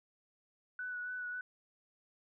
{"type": "tone with vibrato", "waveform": "sine", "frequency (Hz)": 1482, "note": "F#6", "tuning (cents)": 2, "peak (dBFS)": -38, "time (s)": [0.79, 1.41], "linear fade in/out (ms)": 2, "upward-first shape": "sine", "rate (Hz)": 3.6, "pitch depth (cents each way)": 21, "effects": []}